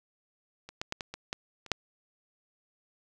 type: clicks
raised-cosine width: 0.2 ms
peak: -27 / -16 / -15 / -18 / -22 / -16 / -29 / -8 dBFS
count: 8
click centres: 0.69 / 0.815 / 0.924 / 1.008 / 1.14 / 1.329 / 1.663 / 1.717 s
effects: none

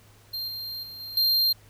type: tone with level steps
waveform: square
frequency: 4186 Hz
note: C8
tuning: in tune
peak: -30 / -33 / -39 / -36 / -20 dBFS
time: 0.33-1.53 s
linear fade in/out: 10 ms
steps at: 0.48 / 0.83 / 1 / 1.17 s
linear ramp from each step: 2 ms
effects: added 104 Hz sine -54 dBFS peak until 1.69 s + pink hiss -57 dBFS RMS until 1.69 s

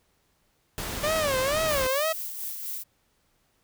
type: noise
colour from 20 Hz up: pink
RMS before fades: -33 dBFS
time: 0.78-1.87 s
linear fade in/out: 0 ms
type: tone with vibrato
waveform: sawtooth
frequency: 576 Hz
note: D5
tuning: 34 cents flat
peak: -20 dBFS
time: 1.03-2.13 s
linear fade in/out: 10 ms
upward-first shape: sine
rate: 2.1 Hz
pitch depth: 190 cents each way
type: noise with tremolo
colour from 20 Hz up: violet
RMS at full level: -33 dBFS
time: 1.67-2.84 s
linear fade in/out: 20 ms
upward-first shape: sine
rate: 4.1 Hz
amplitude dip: 40%
effects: pink hiss -69 dBFS RMS until 3.63 s

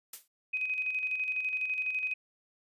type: noise with exponential decay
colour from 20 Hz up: blue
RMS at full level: -36 dBFS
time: 0.13-0.28 s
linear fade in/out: 5 ms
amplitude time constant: 32 ms
type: tone with tremolo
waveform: sine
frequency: 2517 Hz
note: D#7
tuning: 19 cents sharp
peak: -28 dBFS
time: 0.53-2.14 s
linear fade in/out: 10 ms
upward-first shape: square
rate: 12 Hz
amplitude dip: 45%
effects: resampled to 32000 Hz

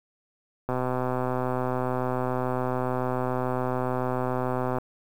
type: click train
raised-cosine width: 1 ms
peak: -14 dBFS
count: 521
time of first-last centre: 0.69-4.784 s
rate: 127 Hz
effects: 8-bit

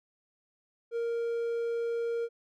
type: tone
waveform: triangle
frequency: 466.2 Hz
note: A#4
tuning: in tune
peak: -27 dBFS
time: 0.91-2.29 s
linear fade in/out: 50 ms
effects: none

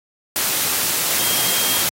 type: tone in noise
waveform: sine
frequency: 3229 Hz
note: G#7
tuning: 49 cents flat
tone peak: -27 dBFS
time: 1.19-1.83 s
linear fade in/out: 0 ms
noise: white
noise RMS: -19 dBFS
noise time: 0.36-1.89 s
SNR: -11 dB
effects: high-pass 100 Hz 12 dB/octave + AAC 48 kbps

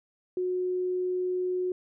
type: tone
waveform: sine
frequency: 364.8 Hz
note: F#4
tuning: 24 cents flat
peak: -26 dBFS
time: 0.37-1.72 s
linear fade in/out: 2 ms
effects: none

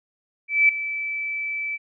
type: tone with ADSR envelope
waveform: sine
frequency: 2314 Hz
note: D7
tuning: 26 cents flat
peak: -11 dBFS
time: 0.48-1.78 s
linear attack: 210 ms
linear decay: 3 ms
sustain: -14 dB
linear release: 32 ms
effects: none

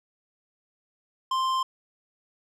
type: tone with tanh clipping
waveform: sine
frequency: 1046.5 Hz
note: C6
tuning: in tune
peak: -25 dBFS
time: 1.31-1.63 s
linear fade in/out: 5 ms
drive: 13 dB
effects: none

